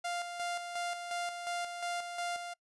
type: tone with tremolo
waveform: sawtooth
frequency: 698.5 Hz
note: F5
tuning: in tune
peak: -30 dBFS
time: 0.04-2.54 s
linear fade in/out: 10 ms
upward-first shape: square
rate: 2.8 Hz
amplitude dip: 50%
effects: noise-tail reverb RT60 0.1 s tail -25 dB re dry + resampled to 24000 Hz